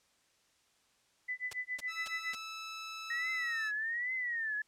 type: tone with tremolo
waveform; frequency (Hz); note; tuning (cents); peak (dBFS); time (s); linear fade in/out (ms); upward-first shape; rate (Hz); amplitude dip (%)
sine; 2000; B6; +21; -33; 1.28-2.37; 10; sine; 7.2; 100
type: noise bursts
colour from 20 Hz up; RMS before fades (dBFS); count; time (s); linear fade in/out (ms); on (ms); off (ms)
white; -41; 4; 1.51-2.352; 5; 23; 250
type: tone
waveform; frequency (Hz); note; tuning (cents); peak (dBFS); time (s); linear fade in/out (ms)
15% pulse; 1310; E6; -11; -35; 1.87-3.72; 50
type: tone with vibrato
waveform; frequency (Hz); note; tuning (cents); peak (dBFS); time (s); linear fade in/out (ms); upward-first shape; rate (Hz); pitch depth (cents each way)
sine; 1866; A#6; +1; -33; 3.1-4.62; 5; triangle; 1.2; 180
effects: white hiss -71 dBFS RMS until 4.67 s + low-pass 8000 Hz 12 dB/octave